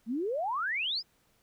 sine exponential sweep, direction up, 210 to 5274 Hz, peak -29 dBFS, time 0.06-1.03 s, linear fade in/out 50 ms, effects pink hiss -69 dBFS RMS until 1.42 s

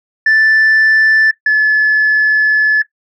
sine tone pair in turn, 1760 / 1722.8 Hz, A6 / A6, 0 / -37 cents, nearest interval unison, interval 37 cents, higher first, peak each -5 dBFS, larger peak neither, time 0.26-1.31 / 1.46-2.82 s, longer second, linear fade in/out 5 ms, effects noise-tail reverb RT60 0.1 s tail -17 dB re dry + tanh soft clip ceiling -5 dBFS

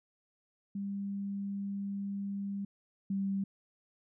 sine tone pair in turn, 199.1 / 195.79 Hz, G3 / G3, +27 / -2 cents, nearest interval unison, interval 29 cents, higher first, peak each -34 / -30 dBFS, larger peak second, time 0.75-2.65 / 3.1-3.44 s, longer first, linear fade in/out 5 ms, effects none

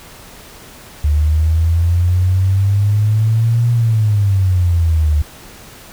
sine exponential two-way sweep, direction up then down, 73.42 to 119.6 to 73.42 Hz, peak -10 dBFS, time 1.04-5.22 s, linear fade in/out 5 ms, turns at 3.71 s, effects pink hiss -38 dBFS RMS until 5.92 s

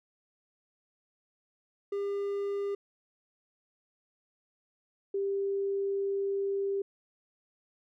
triangle / sine tone pair in turn, 401.3 / 395.3 Hz, G4 / G4, +41 / +15 cents, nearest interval unison, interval 26 cents, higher first, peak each -28 dBFS, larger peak neither, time 1.92-2.75 / 5.14-6.82 s, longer second, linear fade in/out 5 ms, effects none

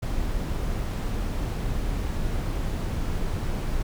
brown noise, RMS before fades -27 dBFS, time 0.02-3.83 s, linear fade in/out 10 ms, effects none

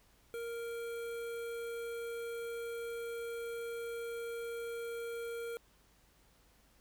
square tone with notch filter, 466.2 Hz, A#4, in tune, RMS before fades -41 dBFS, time 0.34-5.57 s, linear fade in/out 0 ms, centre 5200 Hz, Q 1.2, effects added 50 Hz sine -70 dBFS peak until 6.8 s + pink hiss -68 dBFS RMS until 6.8 s

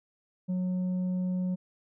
sine tone with tanh clipping, 182.8 Hz, F#3, 21 cents flat, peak -28 dBFS, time 0.48-1.56 s, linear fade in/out 20 ms, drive 4 dB, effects none

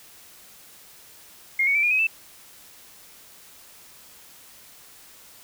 sine tone with pitch steps, 2135 / 2228 / 2326 / 2427 / 2533 / 2644 Hz, C7 / C#7 / D7 / D#7 / D#7 / E7, +34 / +8 / -17 / -44 / +30 / +5 cents, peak -18 dBFS, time 1.59-2.07 s, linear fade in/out 5 ms, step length 80 ms, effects white hiss -49 dBFS RMS until 5.43 s

